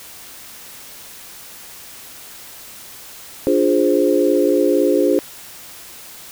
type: chord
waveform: sine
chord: D half-diminished seventh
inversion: none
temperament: equal with one note detuned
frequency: 293.7 / 351.5 / 415.3 / 523.3 Hz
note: D4 / F4 / Ab4 / C5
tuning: 0 / +11 / 0 / 0 cents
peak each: -18 dBFS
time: 3.47-5.19 s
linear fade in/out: 0 ms
effects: white hiss -38 dBFS RMS until 6.31 s